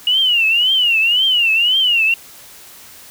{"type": "tone with vibrato", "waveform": "sine", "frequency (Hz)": 2869, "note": "F7", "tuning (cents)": 46, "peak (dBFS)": -11, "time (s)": [0.07, 2.14], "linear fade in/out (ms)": 2, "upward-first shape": "triangle", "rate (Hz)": 1.9, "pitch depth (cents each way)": 190, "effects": ["white hiss -40 dBFS RMS until 3.1 s"]}